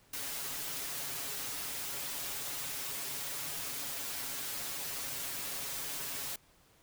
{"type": "noise with comb filter", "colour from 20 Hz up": "white", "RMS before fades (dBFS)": -39, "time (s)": [0.13, 6.36], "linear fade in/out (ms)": 5, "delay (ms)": 7.2, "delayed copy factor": 0.95, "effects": ["pink hiss -65 dBFS RMS until 6.82 s"]}